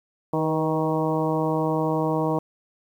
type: harmonic tone with a mistuned harmonic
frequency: 157.2 Hz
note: D#3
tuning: 18 cents sharp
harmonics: 1 / 2 / 3 / 4 / 5 / 6 / 7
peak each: -27 / -26 / -27 / -29 / -32 / -30 / -34 dBFS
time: 0.33-2.39 s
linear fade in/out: 5 ms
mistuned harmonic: 3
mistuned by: +30 cents
effects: 9-bit